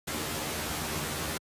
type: noise with comb filter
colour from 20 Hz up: pink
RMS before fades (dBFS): -33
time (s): 0.07-1.38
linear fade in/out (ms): 10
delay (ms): 13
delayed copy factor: +1
effects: high-pass 80 Hz 12 dB/octave + resampled to 32000 Hz